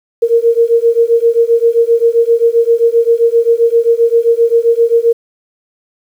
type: beating tone pair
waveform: sine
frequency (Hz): 460.8 / 468.4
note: A#4 / A#4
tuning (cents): -20 / +8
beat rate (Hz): 7.6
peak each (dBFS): -10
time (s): 0.22-5.13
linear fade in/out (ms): 10
effects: 7-bit